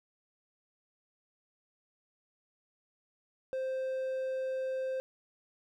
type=tone; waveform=triangle; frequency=523.3 Hz; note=C5; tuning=in tune; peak=-30 dBFS; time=3.53-5 s; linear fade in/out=0 ms; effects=none